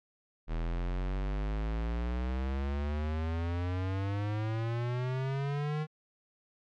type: exponential sweep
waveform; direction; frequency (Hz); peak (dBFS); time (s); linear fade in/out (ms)
square; up; 40 to 155.56; -31; 0.47-5.87; 50
effects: low-pass 3000 Hz 12 dB/octave + MP3 96 kbps